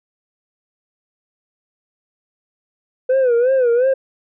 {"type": "tone with vibrato", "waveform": "sine", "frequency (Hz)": 500, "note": "B4", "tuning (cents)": 21, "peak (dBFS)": -9, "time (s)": [3.09, 3.94], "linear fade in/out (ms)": 10, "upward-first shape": "sine", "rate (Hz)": 2.8, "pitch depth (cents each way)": 120, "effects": ["tanh soft clip ceiling -11 dBFS"]}